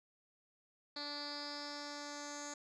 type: tone with low-pass filter sweep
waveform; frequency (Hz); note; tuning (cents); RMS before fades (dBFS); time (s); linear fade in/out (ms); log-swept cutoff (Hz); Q
10% pulse; 290.9; D4; -16; -45; 0.96-2.54; 5; 4400 to 6600; 9.2
effects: none